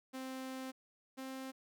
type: tone pair in turn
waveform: sawtooth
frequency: 261.6 / 263.9 Hz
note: C4 / C4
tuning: 0 / +15 cents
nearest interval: unison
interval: 15 cents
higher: second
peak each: -38 / -39 dBFS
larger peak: first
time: 0.13-0.72 / 1.17-1.52 s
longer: first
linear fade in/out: 20 ms
effects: none